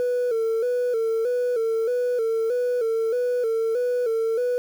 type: tone with vibrato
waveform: sine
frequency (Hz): 471.1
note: A#4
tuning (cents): +18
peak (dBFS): -18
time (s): 0-4.58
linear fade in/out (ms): 0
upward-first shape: square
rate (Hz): 1.6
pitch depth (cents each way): 77
effects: tanh soft clip ceiling -19 dBFS + 8-bit